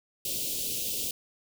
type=band-stop noise; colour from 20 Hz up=white; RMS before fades=-32 dBFS; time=0.25-1.11 s; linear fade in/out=2 ms; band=590 to 2700 Hz; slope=48 dB/octave; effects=none